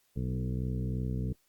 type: harmonic tone with a mistuned harmonic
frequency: 63 Hz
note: B1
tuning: 35 cents sharp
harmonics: 1 / 2 / 3 / 4 / 5 / 6 / 7 / 8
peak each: -35 / -33 / -37 / -43 / -46 / -52 / -46 / -56 dBFS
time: 0.16-1.33 s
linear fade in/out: 5 ms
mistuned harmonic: 4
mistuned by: -15 cents
effects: white hiss -71 dBFS RMS until 1.48 s + Opus 48 kbps